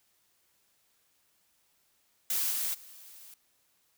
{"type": "noise with level steps", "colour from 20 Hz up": "blue", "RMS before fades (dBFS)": [-30, -32, -51], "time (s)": [2.3, 3.34], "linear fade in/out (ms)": 2, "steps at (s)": [2.5, 2.73], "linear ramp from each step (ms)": 20, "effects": ["white hiss -71 dBFS RMS until 3.97 s"]}